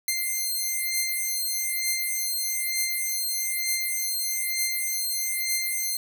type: beating tone pair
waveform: 5% pulse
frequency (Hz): 2093 / 2094.1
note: C7 / C7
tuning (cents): 0 / +1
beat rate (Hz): 1.1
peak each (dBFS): -18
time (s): 0.08-5.97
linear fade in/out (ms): 2
effects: none